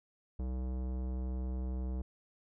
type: tone with tanh clipping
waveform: sine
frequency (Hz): 63.5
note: B1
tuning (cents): +49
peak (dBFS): -36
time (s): 0.39-2.02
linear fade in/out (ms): 5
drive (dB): 18
effects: none